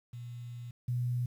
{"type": "tone pair in turn", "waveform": "sine", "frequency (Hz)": [120.4, 122.72], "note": ["B2", "B2"], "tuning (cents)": [-44, -11], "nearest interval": "unison", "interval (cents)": 33, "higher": "second", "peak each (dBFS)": [-40, -29], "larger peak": "second", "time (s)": [[0.13, 0.71], [0.88, 1.26]], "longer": "first", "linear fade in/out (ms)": 5, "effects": ["10-bit"]}